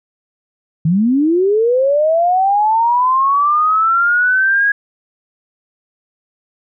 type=linear sweep; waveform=sine; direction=up; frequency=151.3 to 1661.2 Hz; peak=-10 dBFS; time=0.85-4.72 s; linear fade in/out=5 ms; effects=none